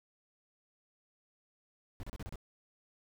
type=noise bursts; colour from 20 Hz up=brown; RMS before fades=-42 dBFS; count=6; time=2-2.357 s; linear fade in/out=0 ms; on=32 ms; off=33 ms; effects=none